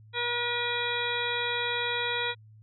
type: harmonic tone with a mistuned harmonic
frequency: 480 Hz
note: B4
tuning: 49 cents flat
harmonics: 1 / 2 / 3 / 4 / 5 / 7 / 8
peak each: -35 / -35 / -35 / -35 / -35 / -35 / -35 dBFS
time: 0.13-2.35 s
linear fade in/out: 50 ms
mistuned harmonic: 5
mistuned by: +16 cents
effects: added 108 Hz sine -50 dBFS peak until 2.62 s